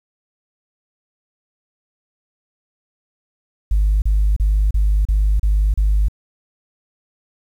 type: tone bursts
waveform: sine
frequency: 51 Hz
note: G#1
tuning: 31 cents flat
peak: -11 dBFS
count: 7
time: 3.71-6.084 s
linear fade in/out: 5 ms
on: 310 ms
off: 34 ms
effects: tanh soft clip ceiling -9 dBFS + 8-bit